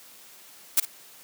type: noise with echo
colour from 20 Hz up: blue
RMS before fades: -19 dBFS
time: 0.77-0.8 s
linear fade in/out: 5 ms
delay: 53 ms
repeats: 1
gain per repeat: -13 dB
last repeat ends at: 0.853 s
effects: white hiss -50 dBFS RMS until 1.23 s + high-pass 150 Hz 12 dB/octave